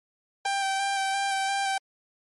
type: tone with vibrato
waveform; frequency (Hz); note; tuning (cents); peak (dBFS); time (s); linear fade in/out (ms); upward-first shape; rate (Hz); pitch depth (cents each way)
sawtooth; 784; G5; 0; -21; 0.45-1.78; 5; square; 2.9; 16
effects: MP3 48 kbps